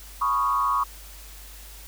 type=tone with frequency modulation; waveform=sine; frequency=1108.7 Hz; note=C#6; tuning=in tune; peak=-20 dBFS; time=0.21-0.84 s; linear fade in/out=10 ms; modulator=117 Hz; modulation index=0.98; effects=added 50 Hz sine -43 dBFS peak until 1.87 s + white hiss -46 dBFS RMS until 1.87 s